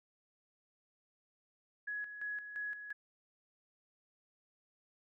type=tone with tremolo; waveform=sine; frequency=1679 Hz; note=G#6; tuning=18 cents sharp; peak=-37 dBFS; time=1.87-2.93 s; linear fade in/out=10 ms; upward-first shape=square; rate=2.9 Hz; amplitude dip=60%; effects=none